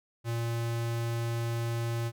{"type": "tone", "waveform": "square", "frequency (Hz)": 116.54, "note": "A#2", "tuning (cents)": 0, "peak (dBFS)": -30, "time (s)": [0.24, 2.12], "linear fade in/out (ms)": 50, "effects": []}